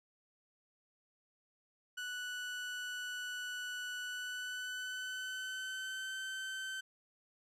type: tone with pitch glide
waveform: 30% pulse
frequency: 1480 to 1539.3 Hz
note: F#6 to G6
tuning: 0 to -32 cents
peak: -37 dBFS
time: 1.97-6.81 s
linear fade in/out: 10 ms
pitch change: +68 cents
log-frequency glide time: 4-6.15 s
effects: low-pass 10000 Hz 12 dB/octave